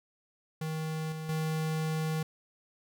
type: tone with level steps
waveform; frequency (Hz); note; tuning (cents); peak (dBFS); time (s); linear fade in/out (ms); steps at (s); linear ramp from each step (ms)
square; 157.8; D#3; +25; -33 / -37 / -30; 0.61-2.23; 5; 1.12 / 1.29; 2
effects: none